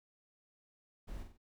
brown noise with echo, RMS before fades -45 dBFS, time 1.07-1.24 s, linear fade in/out 20 ms, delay 46 ms, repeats 3, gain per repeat -6 dB, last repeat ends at 1.378 s, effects none

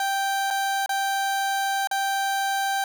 30% pulse tone with dropouts, 784 Hz, G5, in tune, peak -20 dBFS, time 0-2.84 s, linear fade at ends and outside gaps 2 ms, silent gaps 0.504-0.508 / 0.861-0.892 / 1.873-1.912 s, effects none

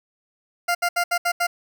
20% pulse tone bursts at uneven times, 698.5 Hz, F5, in tune, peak -14 dBFS, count 6, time 0.68-0.75 / 0.82-0.89 / 0.96-1.04 / 1.11-1.18 / 1.25-1.32 / 1.4-1.47 s, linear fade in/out 10 ms, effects none

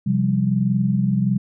sine chord, C suspended fourth, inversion none, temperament equal, 130.81 / 174.61 / 196 Hz, C3 / F3 / G3, 0 / 0 / 0 cents, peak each -21 / -23 / -19 dBFS, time 0.06-1.38 s, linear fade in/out 10 ms, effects none

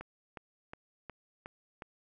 click train, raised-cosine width 0.5 ms, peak -28 dBFS, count 6, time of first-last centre 0.01-1.822 s, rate 2.76 Hz, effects none

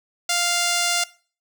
5% pulse tone, 698.5 Hz, F5, in tune, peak -8 dBFS, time 0.29-1.04 s, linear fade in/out 5 ms, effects noise-tail reverb RT60 0.4 s tail -20 dB re dry

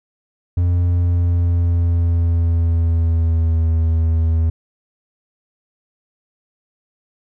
triangle tone with pitch glide, 87.7 to 81.36 Hz, F2 to E2, +8 to -22 cents, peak -11 dBFS, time 0.57-4.5 s, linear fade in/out 5 ms, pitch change -130 cents, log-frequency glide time 0.86-3.67 s, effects none

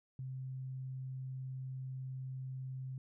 sine tone, 130.81 Hz, C3, in tune, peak -40 dBFS, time 0.19-2.98 s, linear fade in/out 2 ms, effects none

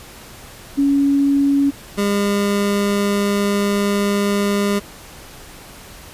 sine / 25% pulse tone pair in turn, 280 / 202.3 Hz, C#4 / G#3, +18 / -45 cents, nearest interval tritone, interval 563 cents, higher first, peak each -12 dBFS, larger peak neither, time 0.77-1.71 / 1.97-4.8 s, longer second, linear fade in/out 20 ms, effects pink hiss -39 dBFS RMS until 6.13 s + resampled to 32000 Hz

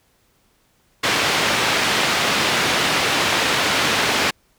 white band-pass noise, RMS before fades -19 dBFS, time 1.03-4.31 s, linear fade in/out 10 ms, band 110 to 3300 Hz, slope 12 dB/octave, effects pink hiss -61 dBFS RMS until 4.58 s

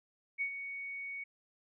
sine tone with ADSR envelope, 2230 Hz, C#7, 10 cents sharp, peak -30 dBFS, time 0.38-1.24 s, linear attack 34 ms, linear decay 83 ms, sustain -9 dB, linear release 8 ms, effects none

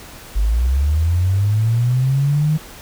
sine linear sweep, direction up, 47.81 to 156.9 Hz, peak -13 dBFS, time 0.35-2.58 s, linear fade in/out 20 ms, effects pink hiss -38 dBFS RMS until 2.81 s

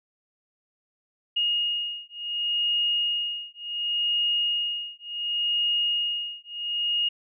sine beating tone pair, 2860 / 2860.69 Hz, F7 / F7, +41 / +41 cents, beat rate 0.69 Hz, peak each -27 dBFS, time 1.36-7.09 s, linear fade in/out 10 ms, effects none

